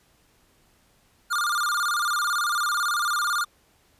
square tone with vibrato, 1300 Hz, E6, 24 cents flat, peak -23 dBFS, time 1.3-3.45 s, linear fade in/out 20 ms, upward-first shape square, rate 18 Hz, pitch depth 150 cents each way, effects pink hiss -62 dBFS RMS until 3.99 s + resampled to 32000 Hz

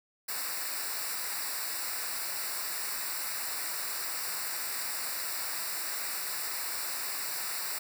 white noise with comb filter, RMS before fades -35 dBFS, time 0.28-7.79 s, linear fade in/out 10 ms, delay 0.31 ms, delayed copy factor -0.9, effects none

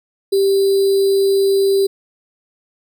sine tone with sample-and-hold, 392 Hz, G4, in tune, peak -11 dBFS, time 0.32-1.87 s, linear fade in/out 10 ms, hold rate 4410 Hz, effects none

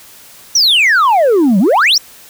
sine exponential two-way sweep, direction down then up, 6030 to 179.7 to 6030 Hz, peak -4 dBFS, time 0.55-1.98 s, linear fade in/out 5 ms, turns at 1.59 s, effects tanh soft clip ceiling -6 dBFS + white hiss -39 dBFS RMS until 2.29 s

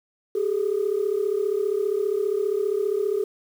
sine tone pair together, 392 / 427 Hz, G4 / G#4, 0 / +48 cents, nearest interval minor second, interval 148 cents, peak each -23 dBFS, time 0.35-3.24 s, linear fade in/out 5 ms, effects tanh soft clip ceiling -15 dBFS + 8-bit

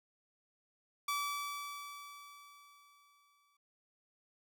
sawtooth tone with exponential decay, 1153 Hz, D6, 32 cents flat, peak -29 dBFS, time 1.08-3.57 s, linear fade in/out 5 ms, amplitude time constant 540 ms, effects none

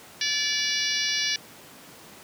harmonic tone, 578 Hz, D5, 28 cents flat, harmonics 3 / 4 / 5 / 6 / 7 / 8 / 9 / 10, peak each -32 / -32 / -32 / -32 / -32 / -32 / -32 / -32 dBFS, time 0.21-1.36 s, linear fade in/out 2 ms, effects pink hiss -47 dBFS RMS until 2.23 s + high-pass 150 Hz 12 dB/octave

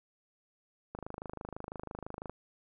click train, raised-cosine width 1 ms, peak -26 dBFS, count 36, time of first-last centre 0.95-2.296 s, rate 26 Hz, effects none

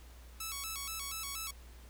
5% pulse tone with vibrato, 1209 Hz, D6, 50 cents sharp, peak -27 dBFS, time 0.4-1.51 s, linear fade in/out 5 ms, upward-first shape square, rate 4.2 Hz, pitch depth 140 cents each way, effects added 60 Hz sine -51 dBFS peak until 1.89 s + pink hiss -60 dBFS RMS until 1.89 s

